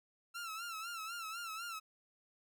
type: tone with vibrato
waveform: sawtooth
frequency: 1345 Hz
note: E6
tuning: 34 cents sharp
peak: -38 dBFS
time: 0.34-1.8 s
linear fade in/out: 20 ms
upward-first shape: sine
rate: 4 Hz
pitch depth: 85 cents each way
effects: none